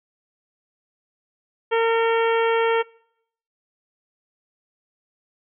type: harmonic tone with a mistuned harmonic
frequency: 456.9 Hz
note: A#4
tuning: 35 cents flat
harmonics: 1 / 2 / 3 / 4 / 5 / 6 / 7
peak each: -18 / -24 / -28 / -30 / -32 / -34 / -35 dBFS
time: 1.71-2.83 s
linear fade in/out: 20 ms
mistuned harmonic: 5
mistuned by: -22 cents
effects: noise-tail reverb RT60 0.7 s tail -24 dB re dry